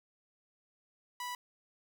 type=tone; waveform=sawtooth; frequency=984 Hz; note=B5; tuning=7 cents flat; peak=-34 dBFS; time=1.2-1.35 s; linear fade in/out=2 ms; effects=none